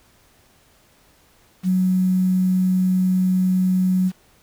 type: tone with quantisation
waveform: sine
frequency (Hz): 185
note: F#3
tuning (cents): 0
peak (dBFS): -15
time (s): 1.63-4.12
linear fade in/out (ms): 50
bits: 7
effects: pink hiss -56 dBFS RMS until 4.42 s